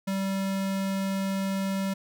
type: tone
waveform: square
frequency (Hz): 193.9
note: G3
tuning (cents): -19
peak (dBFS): -27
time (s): 0.07-1.94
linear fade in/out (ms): 10
effects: none